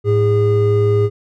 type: tone pair together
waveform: triangle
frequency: 108.02 / 409 Hz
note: A2 / G#4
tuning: -31 / -26 cents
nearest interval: octave + major seventh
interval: 2305 cents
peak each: -12 dBFS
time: 0.04-1.1 s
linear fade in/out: 50 ms
effects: none